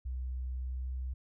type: tone with pitch glide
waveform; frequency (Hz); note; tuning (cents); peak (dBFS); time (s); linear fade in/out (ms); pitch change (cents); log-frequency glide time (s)
sine; 63.4 to 63.99; B1 to C2; +46 to -38; -34; 0.05-1.14; 10; +16; 0.59-0.94
effects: none